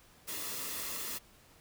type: noise with comb filter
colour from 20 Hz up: white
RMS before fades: -39 dBFS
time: 0.27-1.19 s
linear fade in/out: 20 ms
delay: 1.3 ms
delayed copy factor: -0.5
effects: pink hiss -61 dBFS RMS until 1.6 s